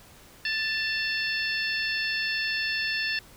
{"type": "harmonic tone with a mistuned harmonic", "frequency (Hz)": 880, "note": "A5", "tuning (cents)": 0, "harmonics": [2, 3, 4, 5, 6], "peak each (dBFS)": [-29, -31, -37, -34, -36], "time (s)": [0.45, 3.19], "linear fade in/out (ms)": 2, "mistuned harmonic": 3, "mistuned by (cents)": 34, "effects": ["pink hiss -52 dBFS RMS until 3.36 s"]}